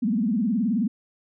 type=tone with vibrato; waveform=sine; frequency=220 Hz; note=A3; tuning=in tune; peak=-20 dBFS; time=0.02-0.88 s; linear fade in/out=10 ms; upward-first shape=sine; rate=19 Hz; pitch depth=230 cents each way; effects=none